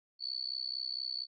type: tone with amplitude modulation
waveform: sine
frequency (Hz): 4446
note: C#8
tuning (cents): +4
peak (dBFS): -31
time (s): 0.19-1.27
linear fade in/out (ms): 50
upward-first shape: sine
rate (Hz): 64.3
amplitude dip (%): 100
effects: none